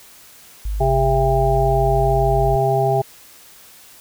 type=tone; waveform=sine; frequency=51.1 Hz; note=G#1; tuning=27 cents flat; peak=-20 dBFS; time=0.65-2.56 s; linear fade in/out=5 ms
type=harmonic tone; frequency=133.4 Hz; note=C3; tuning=34 cents sharp; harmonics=1 / 3 / 5 / 6; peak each=-20 / -20 / -20 / -20 dBFS; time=0.8-3.02 s; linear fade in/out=10 ms
effects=white hiss -45 dBFS RMS until 4 s